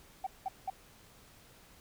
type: tone bursts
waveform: sine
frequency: 765 Hz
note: G5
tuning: 42 cents flat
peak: -31 dBFS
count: 3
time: 0.24-0.701 s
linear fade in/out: 5 ms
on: 27 ms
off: 190 ms
effects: tanh soft clip ceiling -27 dBFS + pink hiss -59 dBFS RMS until 1.8 s